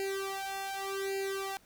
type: tone with flanger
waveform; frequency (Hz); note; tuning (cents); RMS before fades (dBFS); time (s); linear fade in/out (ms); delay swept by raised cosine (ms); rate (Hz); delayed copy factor
sawtooth; 390; G4; -9; -36; 0-1.57; 0; 0.43 to 1.42; 0.86; +1
effects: pink hiss -63 dBFS RMS until 1.65 s